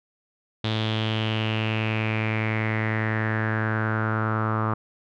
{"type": "tone with low-pass filter sweep", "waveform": "sawtooth", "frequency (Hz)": 109.8, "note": "A2", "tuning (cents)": -3, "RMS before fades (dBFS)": -25, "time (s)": [0.64, 4.74], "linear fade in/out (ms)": 5, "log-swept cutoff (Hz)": [3600, 1200], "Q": 5.6, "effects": []}